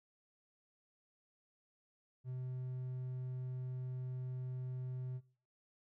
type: tone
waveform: triangle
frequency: 127.6 Hz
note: C3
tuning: 43 cents flat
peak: -38 dBFS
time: 2.24-5.21 s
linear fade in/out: 50 ms
effects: noise-tail reverb RT60 0.4 s tail -18 dB re dry